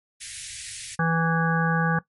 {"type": "band-stop noise", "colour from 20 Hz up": "white", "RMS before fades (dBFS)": -35, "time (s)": [0.2, 0.96], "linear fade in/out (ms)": 20, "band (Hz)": [130, 1700], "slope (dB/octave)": 48}
{"type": "harmonic tone", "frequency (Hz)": 164.81, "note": "E3", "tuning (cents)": 0, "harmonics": [1, 3, 5, 7, 9, 10], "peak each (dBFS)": [-22, -31, -29, -29, -29, -28], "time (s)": [0.99, 1.99], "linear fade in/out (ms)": 5}
{"effects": ["noise-tail reverb RT60 0.1 s tail -17 dB re dry", "MP3 48 kbps"]}